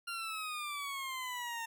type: exponential sweep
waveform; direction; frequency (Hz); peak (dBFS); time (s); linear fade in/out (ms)
20% pulse; down; 1396.9 to 908; -33; 0.07-1.66; 10
effects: none